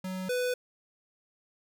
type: tone pair in turn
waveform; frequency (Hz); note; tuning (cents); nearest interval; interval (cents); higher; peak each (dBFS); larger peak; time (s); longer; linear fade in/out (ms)
square; 186.3 / 497.4; F#3 / B4; +12 / +12; octave + perfect fourth; 1700; second; -34 / -28; second; 0.04-0.29 / 0.29-0.54; neither; 5
effects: none